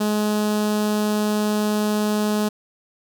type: tone with notch filter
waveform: sawtooth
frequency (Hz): 210.8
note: G#3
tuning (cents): +26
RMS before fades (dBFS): -21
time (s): 0-2.49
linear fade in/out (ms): 10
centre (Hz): 2100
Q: 1.6
effects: none